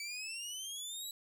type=exponential sweep; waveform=20% pulse; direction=up; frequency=2288 to 3951 Hz; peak=-35 dBFS; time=0-1.11 s; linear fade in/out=2 ms; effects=none